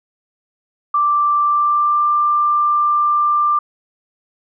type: tone with pitch glide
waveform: sine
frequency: 1175 to 1186.6 Hz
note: D6 to D6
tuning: +1 to +18 cents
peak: -12 dBFS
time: 0.94-3.59 s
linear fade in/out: 5 ms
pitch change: +17 cents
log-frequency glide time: 1.41-2.07 s
effects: none